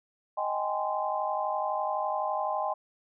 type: chord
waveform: sine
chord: Ab major seventh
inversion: second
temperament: just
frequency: 623 / 778.7 / 830.6 / 1038.3 Hz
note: Eb5 / G5 / Ab5 / C6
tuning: +2 / -12 / 0 / -14 cents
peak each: -33 dBFS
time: 0.37-2.74 s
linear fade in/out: 10 ms
effects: none